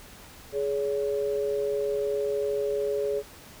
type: tone pair together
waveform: sine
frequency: 418.7 / 565.4 Hz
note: G#4 / C#5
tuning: +14 / +34 cents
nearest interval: perfect fourth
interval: 520 cents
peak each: -26 / -30 dBFS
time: 0.52-3.23 s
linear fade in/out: 50 ms
effects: pink hiss -48 dBFS RMS until 3.6 s